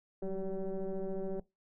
sine tone with frequency modulation, 196 Hz, G3, in tune, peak -32 dBFS, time 0.22-1.4 s, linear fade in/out 5 ms, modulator 189 Hz, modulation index 1.9, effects noise-tail reverb RT60 0.2 s tail -21 dB re dry + tanh soft clip ceiling -30 dBFS

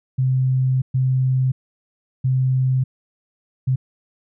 sine tone bursts at uneven times, 130 Hz, C3, 11 cents flat, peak -15 dBFS, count 4, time 0.18-0.82 / 0.94-1.52 / 2.24-2.84 / 3.67-3.76 s, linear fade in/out 10 ms, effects none

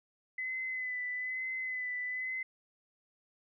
sine tone with vibrato, 2018 Hz, B6, 37 cents sharp, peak -34 dBFS, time 0.38-2.43 s, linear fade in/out 5 ms, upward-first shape sine, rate 1.1 Hz, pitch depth 27 cents each way, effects none

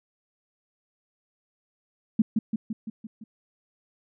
sine tone with echo, 220 Hz, A3, in tune, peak -15 dBFS, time 2.19-2.22 s, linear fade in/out 5 ms, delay 170 ms, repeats 6, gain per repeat -4 dB, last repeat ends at 3.24 s, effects none

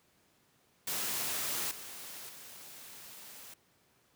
white noise with level steps, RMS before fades -35 / -46 / -50 dBFS, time 0.87-3.54 s, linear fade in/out 5 ms, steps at 1.71 / 2.29 s, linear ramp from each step 2 ms, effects pink hiss -69 dBFS RMS until 4.15 s + high-pass 100 Hz 12 dB/octave

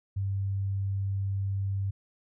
sine tone, 98 Hz, G2, in tune, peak -27 dBFS, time 0.16-1.91 s, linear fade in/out 10 ms, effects none

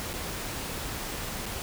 pink noise with dropouts, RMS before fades -35 dBFS, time 0-1.62 s, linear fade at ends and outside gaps 0 ms, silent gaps 0.132-0.138 / 1.457-1.463 s, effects none

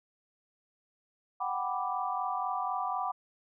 sine chord, G major seventh, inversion third, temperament equal, 740 / 784 / 987.8 / 1174.7 Hz, F#5 / G5 / B5 / D6, 0 / 0 / 0 / 0 cents, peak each -35 / -37 / -36 / -35 dBFS, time 1.4-3.12 s, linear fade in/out 10 ms, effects none

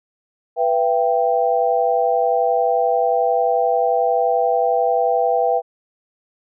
sine chord, E minor, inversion second, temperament equal with one note detuned, 493.9 / 672.7 / 784 Hz, B4 / E5 / G5, 0 / +35 / 0 cents, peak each -19 dBFS, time 0.56-5.62 s, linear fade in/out 50 ms, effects none

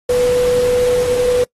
sine tone in noise, 493.9 Hz, B4, in tune, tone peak -11 dBFS, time 0.09-1.44 s, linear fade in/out 5 ms, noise pink, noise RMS -27 dBFS, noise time 0.09-1.44 s, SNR +13 dB, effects noise-tail reverb RT60 0.1 s tail -24 dB re dry + AAC 32 kbps

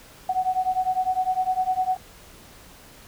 sine beating tone pair, 740 / 749.9 Hz, F#5 / F#5, 0 / +23 cents, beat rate 9.9 Hz, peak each -24 dBFS, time 0.29-1.97 s, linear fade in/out 5 ms, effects pink hiss -48 dBFS RMS until 3.07 s

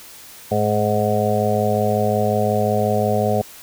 harmonic tone, 105.5 Hz, G#2, 28 cents sharp, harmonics 1 / 2 / 4 / 5 / 6 / 7, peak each -23 / -23 / -23 / -23 / -23 / -23 dBFS, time 0.51-3.42 s, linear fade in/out 10 ms, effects white hiss -41 dBFS RMS until 3.62 s

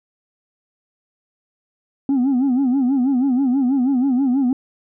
sine tone with vibrato, 261.6 Hz, C4, in tune, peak -12 dBFS, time 2.09-4.53 s, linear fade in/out 2 ms, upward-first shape sine, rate 6.2 Hz, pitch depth 130 cents each way, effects tanh soft clip ceiling -13 dBFS

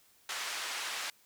pink band-pass noise, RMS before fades -38 dBFS, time 0.29-1.1 s, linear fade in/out 2 ms, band 1200 to 7300 Hz, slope 12 dB/octave, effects white hiss -65 dBFS RMS until 1.25 s

